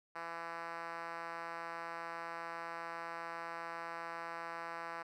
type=tone with band-pass filter; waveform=5% pulse; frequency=167.5 Hz; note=E3; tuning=28 cents sharp; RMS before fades=-44 dBFS; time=0.15-5.03 s; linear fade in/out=10 ms; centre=1100 Hz; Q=1; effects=none